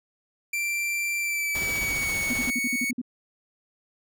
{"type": "tone with pitch glide", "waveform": "45% pulse", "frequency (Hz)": [2354, 2224], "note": ["D7", "C#7"], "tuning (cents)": [3, 5], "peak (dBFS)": -25, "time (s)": [0.53, 2.91], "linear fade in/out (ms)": 5, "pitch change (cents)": -98, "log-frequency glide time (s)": [1.19, 2.13]}
{"type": "noise with tremolo", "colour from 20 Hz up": "pink", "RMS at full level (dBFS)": -34, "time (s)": [1.55, 2.5], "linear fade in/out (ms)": 0, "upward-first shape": "sine", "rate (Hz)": 15, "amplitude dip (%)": 30}
{"type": "tone bursts", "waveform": "sine", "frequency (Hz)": 246.9, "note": "B3", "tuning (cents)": 0, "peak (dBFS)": -26, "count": 9, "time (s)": [2.3, 3.016], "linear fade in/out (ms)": 5, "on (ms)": 36, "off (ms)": 49}
{"effects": []}